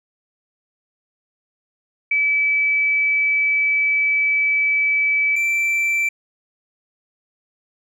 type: tone pair in turn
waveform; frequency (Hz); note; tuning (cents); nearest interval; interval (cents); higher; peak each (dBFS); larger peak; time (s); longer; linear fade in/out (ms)
sine / triangle; 2300 / 2338; D7 / D7; -37 / -8; unison; 29; second; -15; neither; 2.11-5.36 / 5.36-6.09; first; 5
effects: none